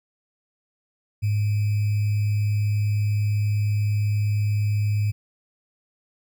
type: tone with sample-and-hold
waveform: sine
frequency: 104.3 Hz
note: G#2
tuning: 8 cents sharp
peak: -19 dBFS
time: 1.22-5.12 s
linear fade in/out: 20 ms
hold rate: 2450 Hz
effects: none